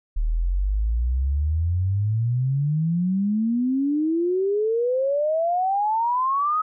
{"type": "exponential sweep", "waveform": "sine", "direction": "up", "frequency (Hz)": [37.07, 1280], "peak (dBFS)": -19, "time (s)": [0.16, 6.62], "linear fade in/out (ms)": 10, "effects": []}